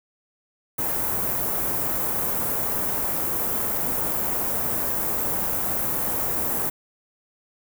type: band-stop noise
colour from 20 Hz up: white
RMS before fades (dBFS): -25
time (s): 0.78-6.7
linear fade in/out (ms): 10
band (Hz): 1000 to 16000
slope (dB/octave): 12
effects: none